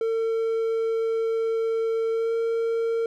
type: tone with pitch glide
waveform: triangle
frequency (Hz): 451.6 to 457.6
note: A4 to A#4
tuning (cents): +45 to -32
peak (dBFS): -20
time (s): 0.01-3.06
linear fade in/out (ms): 2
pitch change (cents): +23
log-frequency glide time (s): 2.11-2.34
effects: none